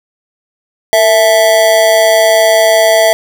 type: tone with amplitude modulation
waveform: square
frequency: 659.3 Hz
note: E5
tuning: in tune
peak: -3 dBFS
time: 0.93-3.13 s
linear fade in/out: 0 ms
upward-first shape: sine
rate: 205 Hz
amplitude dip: 70%
effects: none